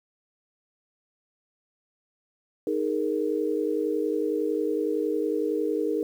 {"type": "chord", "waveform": "sine", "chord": "D# suspended fourth", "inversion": "none", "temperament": "equal", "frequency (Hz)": [311.1, 415.3, 466.2], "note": ["D#4", "G#4", "A#4"], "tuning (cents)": [0, 0, 0], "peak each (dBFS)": -28, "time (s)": [2.67, 6.03], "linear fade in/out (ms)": 2, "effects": ["9-bit"]}